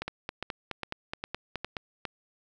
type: two click trains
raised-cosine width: 0.3 ms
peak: -17 / -17 dBFS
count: 6 / 9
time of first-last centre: 0.02-2.053 / 0.08-1.768 s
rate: 2.46 / 4.74 Hz
effects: none